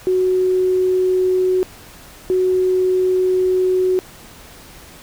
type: tone bursts at uneven times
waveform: sine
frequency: 370 Hz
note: F#4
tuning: in tune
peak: -13 dBFS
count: 2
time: 0.07-1.63 / 2.3-3.99 s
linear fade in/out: 0 ms
effects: pink hiss -41 dBFS RMS until 5.02 s